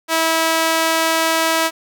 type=tone with high-pass filter; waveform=sawtooth; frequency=325 Hz; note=E4; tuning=24 cents flat; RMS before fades=-17 dBFS; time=0.08-1.71 s; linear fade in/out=50 ms; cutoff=720 Hz; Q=0.71; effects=none